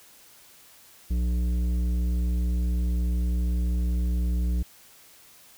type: tone with tanh clipping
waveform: triangle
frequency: 60 Hz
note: B1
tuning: 49 cents flat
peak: -24 dBFS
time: 1.1-4.63 s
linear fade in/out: 10 ms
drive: 15 dB
effects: white hiss -53 dBFS RMS until 5.57 s